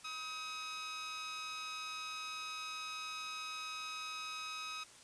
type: tone with amplitude modulation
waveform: 15% pulse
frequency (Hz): 1268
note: D#6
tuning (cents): +32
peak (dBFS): -33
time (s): 0.04-4.84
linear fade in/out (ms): 10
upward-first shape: sine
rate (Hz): 291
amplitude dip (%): 45
effects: white hiss -58 dBFS RMS until 5.03 s + resampled to 22050 Hz